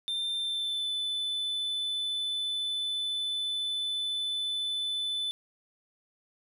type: tone with pitch glide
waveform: triangle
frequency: 3584 to 3506 Hz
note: A7 to A7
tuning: +31 to -7 cents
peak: -28 dBFS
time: 0.08-5.31 s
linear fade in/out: 0 ms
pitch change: -38 cents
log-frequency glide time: 0.35-0.91 s
effects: none